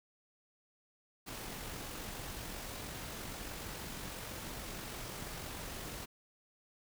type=noise with amplitude modulation; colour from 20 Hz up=pink; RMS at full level=-43 dBFS; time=1.26-6.06 s; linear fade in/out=20 ms; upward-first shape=sine; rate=46.2 Hz; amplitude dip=25%; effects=none